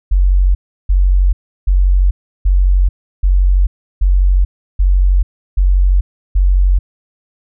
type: tone bursts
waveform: sine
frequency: 46.25 Hz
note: F#1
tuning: in tune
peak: -7 dBFS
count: 9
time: 0.11-6.79 s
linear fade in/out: 10 ms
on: 440 ms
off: 340 ms
effects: none